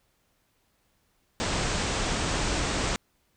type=low-pass noise; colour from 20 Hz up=pink; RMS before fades=-28 dBFS; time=1.4-2.96 s; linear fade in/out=0 ms; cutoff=8500 Hz; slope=96 dB/octave; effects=pink hiss -70 dBFS RMS until 3.36 s